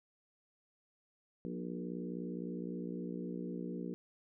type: harmonic tone with a mistuned harmonic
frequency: 59.7 Hz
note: A#1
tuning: 42 cents sharp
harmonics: 3 / 4 / 5 / 6 / 7 / 8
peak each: -42 / -44 / -46 / -48 / -49 / -50 dBFS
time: 1.45-3.94 s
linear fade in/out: 0 ms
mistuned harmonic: 5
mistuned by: +24 cents
effects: none